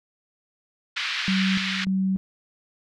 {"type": "band-pass noise", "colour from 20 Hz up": "pink", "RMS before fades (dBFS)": -28, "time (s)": [0.96, 1.85], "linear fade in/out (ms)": 10, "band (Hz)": [1600, 4200], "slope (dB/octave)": 24}
{"type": "tone with tremolo", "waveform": "sine", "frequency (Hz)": 190.4, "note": "F#3", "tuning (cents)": 50, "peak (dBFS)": -20, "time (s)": [1.28, 2.17], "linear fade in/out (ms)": 0, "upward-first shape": "square", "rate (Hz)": 1.7, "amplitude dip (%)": 65}
{"effects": []}